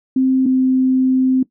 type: tone pair in turn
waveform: sine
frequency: 261.6 / 259.5 Hz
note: C4 / C4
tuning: 0 / -14 cents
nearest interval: unison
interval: 14 cents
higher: first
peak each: -11 dBFS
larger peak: neither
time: 0.16-0.46 / 0.46-1.43 s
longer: second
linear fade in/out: 5 ms
effects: noise-tail reverb RT60 0.1 s tail -18 dB re dry